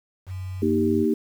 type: tone with pitch glide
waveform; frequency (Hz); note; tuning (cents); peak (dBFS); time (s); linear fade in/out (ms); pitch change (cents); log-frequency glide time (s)
sine; 93.4 to 96.19; F#2 to G2; +17 to -32; -29; 0.26-1.06; 50; +51; 0.61-0.81
type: chord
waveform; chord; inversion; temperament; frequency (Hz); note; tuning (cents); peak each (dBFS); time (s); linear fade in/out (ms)
sine; Eb major; second; equal; 233.1 / 311.1 / 392; Bb3 / Eb4 / G4; 0 / 0 / 0; -23; 0.62-1.14; 5
effects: 8-bit